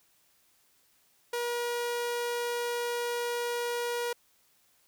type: tone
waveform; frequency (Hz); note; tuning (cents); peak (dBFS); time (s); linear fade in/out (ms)
sawtooth; 478.9; A#4; +47; -26; 1.33-4.13; 5
effects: white hiss -67 dBFS RMS until 4.87 s